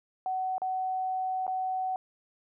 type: tone with dropouts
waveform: sine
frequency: 750 Hz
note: F#5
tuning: 23 cents sharp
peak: -28 dBFS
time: 0.26-1.96 s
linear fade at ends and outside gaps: 1 ms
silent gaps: 0.581-0.618 / 1.467-1.478 s
effects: none